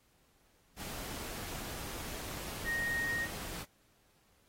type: tone in noise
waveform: sine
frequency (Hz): 1864.7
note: A#6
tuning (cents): 0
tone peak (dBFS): -32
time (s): 2.64-3.28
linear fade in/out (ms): 50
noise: pink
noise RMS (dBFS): -43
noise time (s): 0.76-3.66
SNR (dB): +8
effects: pink hiss -70 dBFS RMS until 4.48 s + AAC 48 kbps